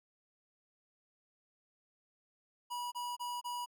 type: tone bursts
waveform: square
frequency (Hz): 971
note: B5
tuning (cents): -30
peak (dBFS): -38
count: 4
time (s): 2.7-3.661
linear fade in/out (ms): 20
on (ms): 220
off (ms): 27
effects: none